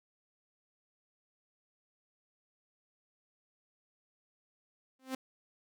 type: tone with exponential growth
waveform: sawtooth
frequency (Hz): 261.6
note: C4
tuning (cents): 0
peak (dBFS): -28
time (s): 4.99-5.15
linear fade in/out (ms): 5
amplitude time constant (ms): 33
effects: none